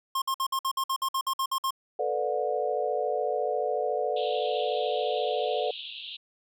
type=tone bursts; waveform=square; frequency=1068 Hz; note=C6; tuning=35 cents sharp; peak=-26 dBFS; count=13; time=0.15-1.707 s; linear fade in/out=5 ms; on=69 ms; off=55 ms
type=chord; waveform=sine; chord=B minor seventh; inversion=third; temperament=equal with one note detuned; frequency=440 / 493.9 / 587.3 / 723.1 Hz; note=A4 / B4 / D5 / F#5; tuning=0 / 0 / 0 / -40 cents; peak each=-31 dBFS; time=1.99-5.71 s; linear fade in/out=5 ms
type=band-pass noise; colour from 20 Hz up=white; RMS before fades=-40 dBFS; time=4.16-6.17 s; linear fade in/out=10 ms; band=2700 to 3900 Hz; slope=96 dB/octave
effects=none